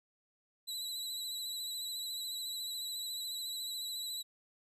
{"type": "tone with vibrato", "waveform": "sawtooth", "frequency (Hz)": 3951, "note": "B7", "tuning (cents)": 0, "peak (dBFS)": -35, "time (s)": [0.67, 4.23], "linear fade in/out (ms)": 20, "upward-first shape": "sine", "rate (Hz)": 14, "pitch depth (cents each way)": 42, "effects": ["resampled to 32000 Hz"]}